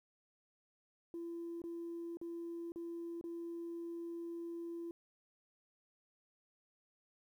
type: tone with dropouts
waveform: sine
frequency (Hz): 338.4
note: E4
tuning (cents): +45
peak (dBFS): -40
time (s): 1.14-4.91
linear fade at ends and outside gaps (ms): 1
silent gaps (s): 1.618-1.639 / 2.171-2.214 / 2.72-2.759 / 3.212-3.24
effects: tanh soft clip ceiling -38 dBFS + 12-bit